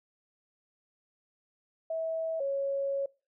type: tone pair in turn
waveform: sine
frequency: 649 / 552.7 Hz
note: E5 / C#5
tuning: -27 / -5 cents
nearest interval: minor third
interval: 278 cents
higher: first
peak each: -30 / -28 dBFS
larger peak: second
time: 1.9-2.4 / 2.4-3.06 s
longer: second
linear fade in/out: 5 ms
effects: noise-tail reverb RT60 0.3 s tail -22 dB re dry